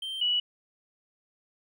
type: tone pair in turn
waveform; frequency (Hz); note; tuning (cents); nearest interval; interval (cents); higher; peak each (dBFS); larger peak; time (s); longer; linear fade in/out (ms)
triangle / sine; 3136 / 2942; G7 / F#7; 0 / -11; minor second; 111; first; -31 / -23; second; 0.02-0.21 / 0.21-0.4; neither; 5
effects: none